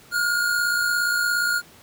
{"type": "tone pair together", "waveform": "square", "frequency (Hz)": [1422.8, 1480], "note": ["F6", "F#6"], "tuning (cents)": [32, 0], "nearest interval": "minor second", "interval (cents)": 68, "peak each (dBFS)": [-21, -30], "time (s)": [0.11, 1.62], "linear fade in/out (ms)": 50, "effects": ["pink hiss -49 dBFS RMS until 1.82 s", "high-pass 80 Hz 12 dB/octave"]}